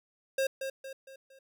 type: tone with echo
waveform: square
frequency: 536 Hz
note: C5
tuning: 42 cents sharp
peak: -27 dBFS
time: 0.38-0.47 s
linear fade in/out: 5 ms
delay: 230 ms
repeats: 4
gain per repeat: -7 dB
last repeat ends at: 1.39 s
effects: none